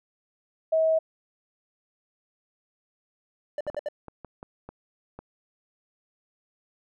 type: tone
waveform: sine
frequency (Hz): 641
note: E5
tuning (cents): -49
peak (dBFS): -19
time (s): 0.72-0.99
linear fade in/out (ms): 10
type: tone bursts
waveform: triangle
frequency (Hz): 591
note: D5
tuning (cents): +11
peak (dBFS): -25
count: 4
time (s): 3.58-3.886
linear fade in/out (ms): 2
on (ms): 27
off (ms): 66
type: clicks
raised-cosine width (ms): 1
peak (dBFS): -26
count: 8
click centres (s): 3.667 / 3.7 / 3.746 / 4.083 / 4.247 / 4.429 / 4.69 / 5.19
effects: none